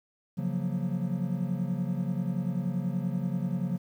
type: chord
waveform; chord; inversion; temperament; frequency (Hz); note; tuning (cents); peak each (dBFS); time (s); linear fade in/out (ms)
triangle; Gb major seventh; second; equal with one note detuned; 137.95 / 174.61 / 185 / 233.1; Db3 / F3 / Gb3 / Bb3; -8 / 0 / 0 / 0; -32 / -30 / -30 / -36; 0.37-3.78; 20
effects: 10-bit